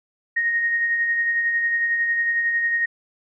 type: tone with tremolo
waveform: sine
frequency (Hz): 1864.7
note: A#6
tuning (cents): 0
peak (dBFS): -17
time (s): 0.36-2.86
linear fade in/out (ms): 10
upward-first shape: sine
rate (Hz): 11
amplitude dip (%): 35
effects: none